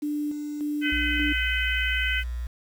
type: tone with tremolo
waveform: sine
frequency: 296.1 Hz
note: D4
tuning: 14 cents sharp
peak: -25 dBFS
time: 0.02-1.33 s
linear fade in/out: 10 ms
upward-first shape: square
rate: 1.7 Hz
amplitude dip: 40%
type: harmonic tone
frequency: 508 Hz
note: B4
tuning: 49 cents sharp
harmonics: 3 / 4 / 5 / 6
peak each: -28 / -29 / -30 / -31 dBFS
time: 0.81-2.24 s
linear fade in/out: 50 ms
type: tone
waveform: sine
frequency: 60.1 Hz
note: B1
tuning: 46 cents flat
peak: -28 dBFS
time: 0.92-2.47 s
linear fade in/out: 5 ms
effects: 8-bit